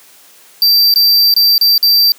square tone with dropouts, 4685 Hz, D8, 5 cents flat, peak -7 dBFS, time 0.62-2.12 s, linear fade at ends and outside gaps 1 ms, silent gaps 0.94-0.959 / 1.34-1.364 / 1.58-1.612 / 1.779-1.828 s, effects white hiss -43 dBFS RMS until 2.18 s + high-pass 200 Hz 12 dB/octave

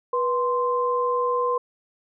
sine tone pair together, 488.6 / 1042 Hz, B4 / C6, -19 / -7 cents, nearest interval octave + minor second, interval 1312 cents, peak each -23 dBFS, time 0.13-1.58 s, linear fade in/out 5 ms, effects none

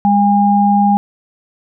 sine tone pair together, 203 / 812 Hz, G#3 / G#5, -39 / -39 cents, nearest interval 2 octaves, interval 2400 cents, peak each -11 dBFS, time 0.05-0.97 s, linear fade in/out 0 ms, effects none

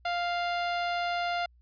sawtooth tone, 698.5 Hz, F5, in tune, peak -24 dBFS, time 0.05-1.46 s, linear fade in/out 5 ms, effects added 60 Hz sine -57 dBFS peak until 1.61 s + resampled to 11025 Hz

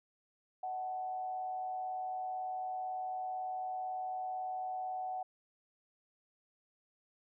sine tone with frequency modulation, 746 Hz, F#5, 14 cents sharp, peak -36 dBFS, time 0.63-5.23 s, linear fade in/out 5 ms, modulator 118 Hz, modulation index 0.38, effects none

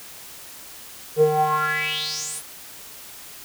square tone with band-pass filter sweep, 152.9 Hz, D#3, 30 cents flat, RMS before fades -22 dBFS, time 1.16-2.43 s, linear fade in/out 50 ms, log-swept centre 400 to 11000 Hz, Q 6.2, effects white hiss -41 dBFS RMS until 3.44 s

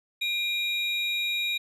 triangle tone pair together, 2400 / 3800 Hz, D7 / A#7, +37 / +33 cents, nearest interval minor sixth, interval 796 cents, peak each -27 dBFS, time 0.21-1.58 s, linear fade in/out 10 ms, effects none

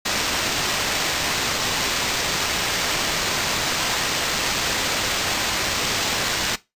white noise with sample-and-hold, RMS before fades -23 dBFS, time 0.05-6.56 s, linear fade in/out 10 ms, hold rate 11025 Hz, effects noise-tail reverb RT60 0.2 s tail -17 dB re dry + resampled to 32000 Hz

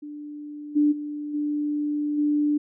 sine tone with level steps, 295.5 Hz, D4, 11 cents sharp, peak -34 / -16 / -29 / -23 / -19 dBFS, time 0.02-2.58 s, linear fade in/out 10 ms, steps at 0.75 / 0.91 / 1.33 / 2.17 s, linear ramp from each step 20 ms, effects none

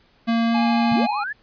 square tone with pitch glide, 230.2 to 232.6 Hz, A#3 to A#3, -22 to -4 cents, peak -18 dBFS, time 0.27-1.07 s, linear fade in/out 20 ms, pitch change +18 cents, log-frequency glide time 0.47-0.57 s
square tone with vibrato, 830.6 Hz, G#5, in tune, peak -24 dBFS, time 0.54-1.24 s, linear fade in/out 10 ms, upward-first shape triangle, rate 13 Hz, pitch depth 33 cents each way
sine linear sweep, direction up, 77.78 to 1789 Hz, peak -25 dBFS, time 0.91-1.33 s, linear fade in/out 10 ms
effects pink hiss -58 dBFS RMS until 1.42 s + resampled to 11025 Hz

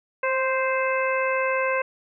harmonic tone with a mistuned harmonic, 522 Hz, C5, 4 cents flat, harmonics 1 / 2 / 3 / 4 / 5, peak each -24 / -27 / -29 / -30 / -31 dBFS, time 0.23-1.82 s, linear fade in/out 5 ms, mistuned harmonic 1, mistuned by +16 cents, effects none

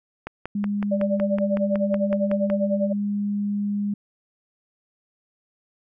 click train, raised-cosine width 0.5 ms, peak -16 dBFS, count 13, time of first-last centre 0.27-2.5 s, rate 5.38 Hz
sine tone, 204.1 Hz, G#3, 30 cents flat, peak -22 dBFS, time 0.55-3.94 s, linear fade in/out 5 ms
sine tone with tremolo, 587.3 Hz, D5, in tune, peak -19 dBFS, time 0.91-2.93 s, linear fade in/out 10 ms, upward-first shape sine, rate 10 Hz, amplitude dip 90%
effects none

